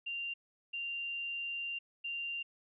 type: tone bursts at uneven times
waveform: sine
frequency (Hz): 2780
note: F7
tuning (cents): -9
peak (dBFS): -36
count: 3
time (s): 0.06-0.34 / 0.73-1.79 / 2.04-2.43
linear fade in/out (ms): 10
effects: none